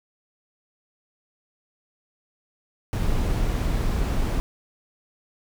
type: noise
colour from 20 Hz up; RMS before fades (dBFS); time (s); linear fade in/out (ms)
brown; -23; 2.93-4.4; 0
effects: none